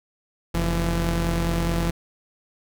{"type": "tone pair together", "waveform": "sawtooth", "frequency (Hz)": [44.63, 168.5], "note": ["F1", "E3"], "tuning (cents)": [38, 38], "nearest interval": "octave + major seventh", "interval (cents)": 2300, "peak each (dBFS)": -20, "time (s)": [0.54, 1.91], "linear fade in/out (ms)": 10, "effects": []}